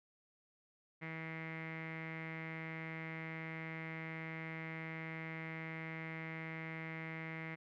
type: tone with low-pass filter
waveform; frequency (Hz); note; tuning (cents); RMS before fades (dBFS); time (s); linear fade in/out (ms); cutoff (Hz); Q
sawtooth; 161.3; E3; -37; -45; 1.01-7.56; 20; 2100; 8.7
effects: none